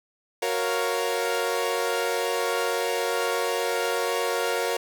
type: chord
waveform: sawtooth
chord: Gb major seventh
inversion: none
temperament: equal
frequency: 370 / 466.2 / 554.4 / 698.5 Hz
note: Gb4 / Bb4 / Db5 / F5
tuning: 0 / 0 / 0 / 0 cents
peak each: -28 / -23 / -26 / -28 dBFS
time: 0.42-4.77 s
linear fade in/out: 5 ms
effects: none